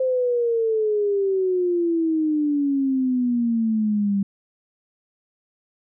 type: exponential sweep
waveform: sine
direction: down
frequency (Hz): 523.3 to 196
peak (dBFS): -18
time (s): 0-4.23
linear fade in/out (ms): 5
effects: none